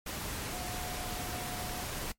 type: tone in noise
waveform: sine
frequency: 725 Hz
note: F#5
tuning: 35 cents flat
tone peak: -43 dBFS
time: 0.52-1.85 s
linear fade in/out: 5 ms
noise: pink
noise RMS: -38 dBFS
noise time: 0.06-2.12 s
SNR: -8 dB
effects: noise-tail reverb RT60 0.1 s tail -20 dB re dry + MP3 64 kbps